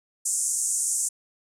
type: band-pass noise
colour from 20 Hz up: white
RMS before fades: -26 dBFS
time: 0.25-1.09 s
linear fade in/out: 10 ms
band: 6600 to 9500 Hz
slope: 48 dB/octave
effects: none